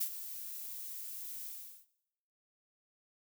violet noise with ADSR envelope, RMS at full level -32 dBFS, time 0-1.86 s, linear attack 13 ms, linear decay 72 ms, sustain -12 dB, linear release 390 ms, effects noise-tail reverb RT60 0.8 s tail -17 dB re dry

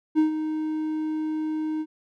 triangle tone with ADSR envelope, 311.1 Hz, D#4, in tune, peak -13 dBFS, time 0.15-1.86 s, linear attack 35 ms, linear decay 120 ms, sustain -10 dB, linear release 52 ms, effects none

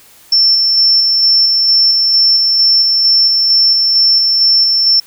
sine tone with tremolo, 5380 Hz, E8, 34 cents sharp, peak -6 dBFS, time 0.32-5 s, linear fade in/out 5 ms, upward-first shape square, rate 2.2 Hz, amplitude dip 25%, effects white hiss -43 dBFS RMS until 5.06 s

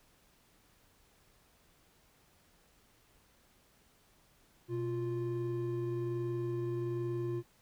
triangle tone pair together, 123.43 / 349.1 Hz, B2 / F4, -1 / -1 cents, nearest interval octave + tritone, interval 1800 cents, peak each -35 / -33 dBFS, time 4.68-7.43 s, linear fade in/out 50 ms, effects pink hiss -67 dBFS RMS until 7.61 s

